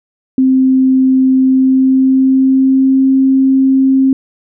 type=tone with pitch glide; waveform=sine; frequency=261.6 to 266.3 Hz; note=C4 to C4; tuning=0 to +31 cents; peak=-6 dBFS; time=0.38-4.13 s; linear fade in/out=2 ms; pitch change=+31 cents; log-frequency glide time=1.41-3.06 s; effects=none